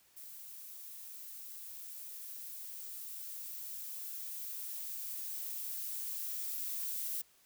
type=noise with level ramp; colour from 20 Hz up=violet; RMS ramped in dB=-50 to -38 dBFS; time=0.16-7.22 s; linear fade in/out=10 ms; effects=white hiss -67 dBFS RMS until 7.45 s